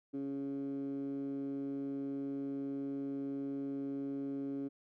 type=tone with band-pass filter; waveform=15% pulse; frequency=138.59 Hz; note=C#3; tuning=in tune; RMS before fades=-39 dBFS; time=0.13-4.69 s; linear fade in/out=20 ms; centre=310 Hz; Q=8.2; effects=none